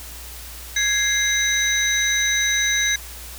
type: tone cluster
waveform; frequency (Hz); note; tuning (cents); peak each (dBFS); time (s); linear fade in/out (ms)
sine; 1659 / 2099 / 3838 / 6100; G#6 / C7 / A#7 / G8; -2 / +5 / +50 / -48; -23; 0.76-2.96; 5
effects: added 60 Hz sine -38 dBFS peak until 3.38 s + white hiss -38 dBFS RMS until 3.38 s